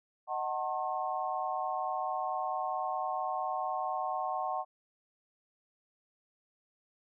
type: chord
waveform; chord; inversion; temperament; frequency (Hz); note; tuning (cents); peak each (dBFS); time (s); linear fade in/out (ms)
sine; D# diminished seventh; none; just; 622.3 / 746.7 / 896 / 1075.3; D#5 / F#5 / A5 / C6; 0 / +16 / +31 / +47; -40 / -34 / -39 / -37; 0.27-4.65; 50
effects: none